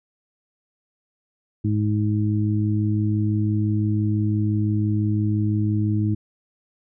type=harmonic tone; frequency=105.9 Hz; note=G#2; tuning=34 cents sharp; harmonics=1 / 2 / 3; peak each=-20 / -25 / -26 dBFS; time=1.64-6.15 s; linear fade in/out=10 ms; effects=none